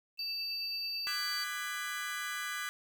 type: tone with tremolo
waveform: sine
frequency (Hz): 2657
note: E7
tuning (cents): +13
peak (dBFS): -40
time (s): 0.17-1.17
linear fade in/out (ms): 50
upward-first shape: triangle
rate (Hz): 9.1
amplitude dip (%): 70
type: tone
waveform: triangle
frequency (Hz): 4621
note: D8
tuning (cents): -29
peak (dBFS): -34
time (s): 0.19-1.44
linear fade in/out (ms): 2
type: chord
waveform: 35% pulse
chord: G# half-diminished seventh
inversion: second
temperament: just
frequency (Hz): 1196.1 / 1495.1 / 1661.2 / 1993.5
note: D6 / F#6 / G#6 / B6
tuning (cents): +31 / +18 / 0 / +16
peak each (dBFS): -40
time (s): 1.07-2.69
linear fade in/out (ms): 0
effects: 11-bit